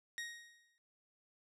sawtooth tone with exponential decay, 1876 Hz, A#6, 11 cents sharp, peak -35 dBFS, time 0.18-0.78 s, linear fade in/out 0 ms, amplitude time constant 130 ms, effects low-pass 9000 Hz 12 dB/octave

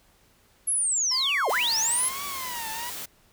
sine linear two-way sweep, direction down then up, 11250 to 391 to 11250 Hz, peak -22 dBFS, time 0.67-2.09 s, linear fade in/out 10 ms, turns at 1.49 s
sawtooth tone with vibrato, 1004 Hz, B5, 28 cents sharp, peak -30 dBFS, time 1.11-2.9 s, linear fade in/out 5 ms, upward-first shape triangle, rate 1.1 Hz, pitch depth 240 cents each way
white noise, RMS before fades -36 dBFS, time 1.49-3.06 s, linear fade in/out 10 ms
effects pink hiss -61 dBFS RMS until 3.32 s

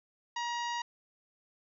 harmonic tone, 951 Hz, A#5, 34 cents sharp, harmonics 1 / 2 / 3 / 4 / 5 / 6 / 7, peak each -34 / -40 / -44 / -46 / -48 / -50 / -51 dBFS, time 0.36-0.82 s, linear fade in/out 5 ms, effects none

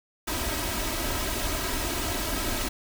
pink noise with comb filter, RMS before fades -29 dBFS, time 0.27-2.69 s, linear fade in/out 10 ms, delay 3.1 ms, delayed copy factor +0.65, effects none

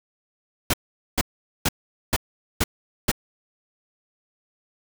pink noise bursts, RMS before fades -20 dBFS, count 6, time 0.7-3.116 s, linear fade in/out 5 ms, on 36 ms, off 440 ms, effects none

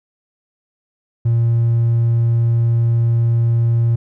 triangle tone, 116.54 Hz, A#2, in tune, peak -9 dBFS, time 1.25-3.96 s, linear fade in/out 10 ms, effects tanh soft clip ceiling -7 dBFS

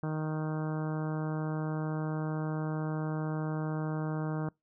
harmonic tone, 155.56 Hz, D#3, in tune, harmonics 1 / 2 / 3 / 4 / 5 / 6 / 7 / 8 / 9 / 10, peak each -32 / -38 / -42 / -44 / -46 / -48 / -49 / -50 / -51 / -52 dBFS, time 0.03-4.49 s, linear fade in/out 2 ms, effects noise-tail reverb RT60 0.2 s tail -26 dB re dry

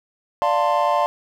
triangle chord, D minor seventh, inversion none, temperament equal with one note detuned, 587.3 / 698.5 / 891.3 / 1046.5 Hz, D5 / F5 / A5 / C6, 0 / 0 / +22 / 0 cents, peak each -20 dBFS, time 0.42-1.06 s, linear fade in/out 0 ms, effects none

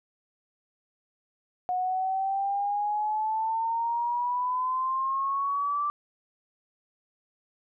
sine exponential sweep, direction up, 726 to 1174.7 Hz, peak -25 dBFS, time 1.69-5.9 s, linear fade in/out 0 ms, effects none

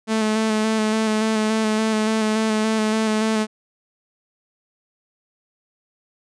sawtooth tone with vibrato, 218 Hz, A3, 16 cents flat, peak -14 dBFS, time 0.07-3.47 s, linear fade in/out 50 ms, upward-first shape square, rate 3.5 Hz, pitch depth 19 cents each way, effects resampled to 22050 Hz

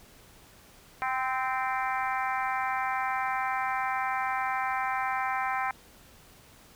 harmonic tone with a mistuned harmonic, 260.5 Hz, C4, 7 cents flat, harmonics 3 / 4 / 5 / 6 / 7 / 8 / 9, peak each -31 / -33 / -35 / -37 / -38 / -39 / -40 dBFS, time 1.02-5.71 s, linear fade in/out 0 ms, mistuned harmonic 4, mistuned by -20 cents, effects pink hiss -55 dBFS RMS until 6.75 s

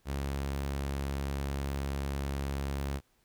sawtooth tone, 69.3 Hz, C#2, in tune, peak -28 dBFS, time 0.05-3.01 s, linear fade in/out 50 ms, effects pink hiss -71 dBFS RMS until 3.24 s

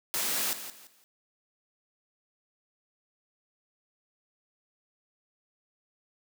white noise with echo, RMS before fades -30 dBFS, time 0.14-0.53 s, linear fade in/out 0 ms, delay 170 ms, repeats 3, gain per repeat -11 dB, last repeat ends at 1.04 s, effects high-pass 200 Hz 12 dB/octave

